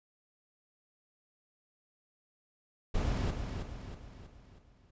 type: noise with echo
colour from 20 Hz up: brown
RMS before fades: -31 dBFS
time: 2.94-3.31 s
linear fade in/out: 10 ms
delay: 320 ms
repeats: 5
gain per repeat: -6 dB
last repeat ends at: 4.91 s
effects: resampled to 16000 Hz